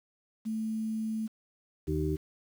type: tone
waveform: sine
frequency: 220 Hz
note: A3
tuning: in tune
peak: -30 dBFS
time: 0.45-1.28 s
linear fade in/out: 20 ms
type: harmonic tone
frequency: 77 Hz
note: D#2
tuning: 17 cents flat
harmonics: 1 / 2 / 4 / 5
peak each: -33 / -33 / -33 / -33 dBFS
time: 1.87-2.17 s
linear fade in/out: 20 ms
effects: 9-bit